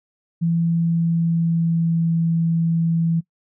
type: tone with pitch glide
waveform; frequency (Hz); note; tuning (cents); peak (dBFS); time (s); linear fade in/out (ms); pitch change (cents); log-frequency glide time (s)
sine; 167.5 to 165.67; E3 to E3; +28 to +9; -16; 0.41-3.21; 20; -19; 0.65-2.13
effects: noise-tail reverb RT60 0.1 s tail -22 dB re dry